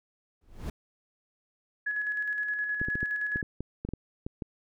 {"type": "noise with exponential growth", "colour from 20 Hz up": "brown", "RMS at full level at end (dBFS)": -28, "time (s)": [0.41, 0.7], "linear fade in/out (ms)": 5, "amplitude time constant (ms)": 63}
{"type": "tone with tremolo", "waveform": "sine", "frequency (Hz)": 1689, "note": "G#6", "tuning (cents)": 29, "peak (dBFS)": -27, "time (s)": [1.86, 3.42], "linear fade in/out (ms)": 10, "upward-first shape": "square", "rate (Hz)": 9.6, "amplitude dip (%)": 35}
{"type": "clicks", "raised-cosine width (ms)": 3, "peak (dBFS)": -21, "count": 12, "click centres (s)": [2.815, 2.885, 2.955, 3.03, 3.359, 3.428, 3.606, 3.85, 3.889, 3.936, 4.265, 4.422]}
{"effects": []}